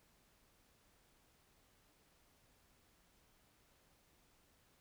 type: silence
effects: pink hiss -72 dBFS RMS until 4.8 s